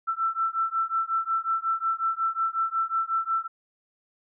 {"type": "beating tone pair", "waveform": "sine", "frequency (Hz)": [1332, 1337.5], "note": ["E6", "E6"], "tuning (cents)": [18, 25], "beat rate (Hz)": 5.5, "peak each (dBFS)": -27, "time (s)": [0.07, 3.48], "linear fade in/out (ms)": 20, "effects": []}